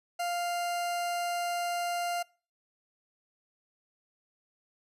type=tone; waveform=40% pulse; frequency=698.5 Hz; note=F5; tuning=in tune; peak=-29 dBFS; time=0.19-2.23 s; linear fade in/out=10 ms; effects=noise-tail reverb RT60 0.4 s tail -25 dB re dry + resampled to 32000 Hz